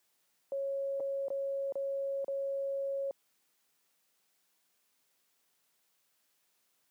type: tone with dropouts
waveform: sine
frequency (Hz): 550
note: C#5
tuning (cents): -14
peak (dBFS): -32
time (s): 0.52-3.11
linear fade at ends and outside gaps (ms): 1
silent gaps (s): 0.999-1.004 / 1.283-1.303 / 1.723-1.755 / 2.245-2.281
effects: white hiss -75 dBFS RMS until 6.9 s + high-pass 150 Hz 12 dB/octave